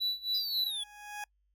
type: tone with tremolo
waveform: triangle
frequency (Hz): 3951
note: B7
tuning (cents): 0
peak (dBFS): -26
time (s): 0-0.71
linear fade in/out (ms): 20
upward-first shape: sine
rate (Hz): 3.7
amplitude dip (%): 90
type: linear sweep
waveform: square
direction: down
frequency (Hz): 4978 to 3329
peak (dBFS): -34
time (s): 0.34-0.84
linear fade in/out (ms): 10
type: tone with exponential growth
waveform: 20% pulse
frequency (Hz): 830.6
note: G#5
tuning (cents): 0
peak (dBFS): -31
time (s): 0.41-1.24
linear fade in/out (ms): 2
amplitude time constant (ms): 180
effects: noise-tail reverb RT60 0.1 s tail -26 dB re dry + added 50 Hz sine -70 dBFS peak until 1.54 s